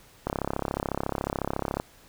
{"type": "click train", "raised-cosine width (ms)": 1, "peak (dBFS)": -13, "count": 53, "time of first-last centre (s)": [0.27, 1.799], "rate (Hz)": 34, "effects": ["pink hiss -55 dBFS RMS until 2.08 s"]}